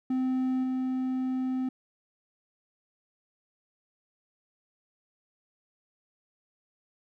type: tone with level steps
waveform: triangle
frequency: 258.2 Hz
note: C4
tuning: 23 cents flat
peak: -23 / -25 dBFS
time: 0.1-1.69 s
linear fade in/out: 5 ms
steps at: 0.63 s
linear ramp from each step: 10 ms
effects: none